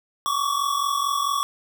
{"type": "tone pair together", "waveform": "square", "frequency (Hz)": [1108.7, 1153.2], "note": ["C#6", "D6"], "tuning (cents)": [0, -32], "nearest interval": "minor second", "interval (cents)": 68, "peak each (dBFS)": -25, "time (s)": [0.26, 1.43], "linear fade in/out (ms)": 0, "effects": []}